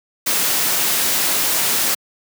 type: noise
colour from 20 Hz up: white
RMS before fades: -18 dBFS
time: 0.26-1.95 s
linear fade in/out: 10 ms
effects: high-pass 150 Hz 12 dB/octave